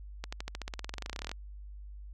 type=accelerating click train; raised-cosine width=0.2 ms; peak=-20 dBFS; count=24; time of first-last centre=0.24-1.315 s; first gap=85 ms; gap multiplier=0.94; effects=added 50 Hz sine -43 dBFS peak until 2.13 s